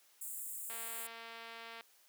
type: high-pass noise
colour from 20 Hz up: pink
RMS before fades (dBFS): -44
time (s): 0.21-1.07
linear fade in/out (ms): 5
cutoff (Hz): 7300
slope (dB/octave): 96
type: click train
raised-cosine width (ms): 0.3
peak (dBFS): -33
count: 255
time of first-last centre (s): 0.7-1.809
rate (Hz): 229
effects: white hiss -67 dBFS RMS until 2.08 s + high-pass 400 Hz 12 dB/octave